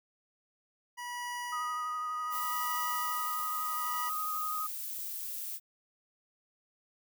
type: tone with tremolo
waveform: 25% pulse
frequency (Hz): 971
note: B5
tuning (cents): -30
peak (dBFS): -32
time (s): 0.97-4.1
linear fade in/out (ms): 20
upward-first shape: sine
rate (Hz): 0.68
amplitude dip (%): 75
type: tone with vibrato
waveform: sine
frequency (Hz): 1244.5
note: D#6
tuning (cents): 0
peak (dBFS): -33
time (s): 1.52-4.67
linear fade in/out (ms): 10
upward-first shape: sine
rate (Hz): 12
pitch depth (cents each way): 19
type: noise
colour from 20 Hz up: violet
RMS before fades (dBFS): -39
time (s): 2.3-5.6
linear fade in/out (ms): 50
effects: none